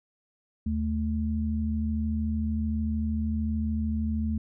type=tone pair together; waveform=sine; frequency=77.29 / 218.6 Hz; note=D#2 / A3; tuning=-11 / -11 cents; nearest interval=octave + tritone; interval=1800 cents; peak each=-28 dBFS; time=0.66-4.38 s; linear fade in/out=5 ms; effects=none